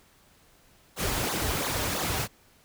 pink noise with flanger, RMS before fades -29 dBFS, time 0.96-2.28 s, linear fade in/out 50 ms, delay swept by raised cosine 0.36 to 5.96 ms, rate 2.9 Hz, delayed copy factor -0.95, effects pink hiss -60 dBFS RMS until 2.64 s

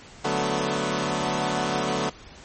10% pulse chord, B minor seventh, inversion first, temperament equal, 146.83 / 185 / 220 / 246.9 Hz, D3 / F#3 / A3 / B3, 0 / 0 / 0 / 0 cents, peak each -21 dBFS, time 0.24-2.1 s, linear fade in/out 10 ms, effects pink hiss -46 dBFS RMS until 2.44 s + MP3 32 kbps

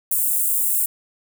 white high-pass noise, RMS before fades -20 dBFS, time 0.11-0.86 s, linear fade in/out 5 ms, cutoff 8000 Hz, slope 48 dB/octave, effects none

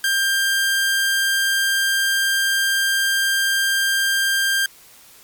sawtooth tone, 1591 Hz, G6, 25 cents sharp, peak -13 dBFS, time 0.04-4.66 s, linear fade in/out 2 ms, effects white hiss -47 dBFS RMS until 5.23 s + MP3 96 kbps

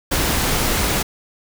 pink noise, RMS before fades -19 dBFS, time 0.11-1.03 s, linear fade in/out 10 ms, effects none

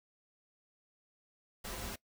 pink noise with comb filter, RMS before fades -42 dBFS, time 1.64-1.96 s, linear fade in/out 10 ms, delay 6.5 ms, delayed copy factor -0.5, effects noise-tail reverb RT60 0.1 s tail -20 dB re dry

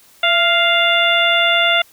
harmonic tone with a mistuned harmonic, 698.5 Hz, F5, in tune, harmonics 1 / 2 / 3 / 4 / 5, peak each -18 / -18 / -18 / -18 / -18 dBFS, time 0.23-1.82 s, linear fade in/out 5 ms, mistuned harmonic 1, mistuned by -53 cents, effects white hiss -49 dBFS RMS until 1.92 s

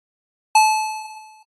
square tone with exponential decay, 866 Hz, A5, 28 cents flat, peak -9 dBFS, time 0.55-1.43 s, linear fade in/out 5 ms, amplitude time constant 190 ms, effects AAC 32 kbps

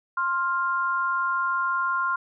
sine tone pair together, 1057.1 / 1396.9 Hz, C6 / F6, +17 / 0 cents, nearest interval perfect fourth, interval 483 cents, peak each -25 dBFS, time 0.17-2.16 s, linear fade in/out 5 ms, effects none

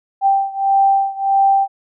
sine beating tone pair, 784 / 785.6 Hz, G5 / G5, 0 / +4 cents, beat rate 1.6 Hz, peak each -14 / -16 dBFS, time 0.21-1.68 s, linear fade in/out 50 ms, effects none

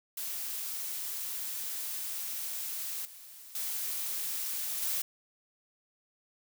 blue noise with level steps, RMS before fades -37 / -50 / -35 / -32 dBFS, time 0.17-5.02 s, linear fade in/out 5 ms, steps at 3.05 / 3.55 / 4.82 s, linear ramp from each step 2 ms, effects none

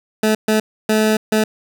20% pulse tone bursts at uneven times, 216.5 Hz, A3, 28 cents flat, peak -8 dBFS, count 4, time 0.23-0.35 / 0.48-0.6 / 0.89-1.17 / 1.32-1.44 s, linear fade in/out 5 ms, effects none

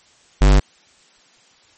square tone, 49 Hz, G1, in tune, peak -9 dBFS, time 0.41-0.6 s, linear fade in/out 10 ms, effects white hiss -53 dBFS RMS until 1.77 s + MP3 32 kbps

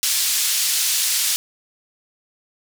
pink band-pass noise, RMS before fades -20 dBFS, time 0.03-1.36 s, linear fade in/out 0 ms, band 4100 to 14000 Hz, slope 12 dB/octave, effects none

